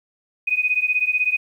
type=beating tone pair; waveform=sine; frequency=2489 / 2505 Hz; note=D#7 / D#7; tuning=0 / +11 cents; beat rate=16 Hz; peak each=-20 / -21 dBFS; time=0.47-1.37 s; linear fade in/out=10 ms; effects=9-bit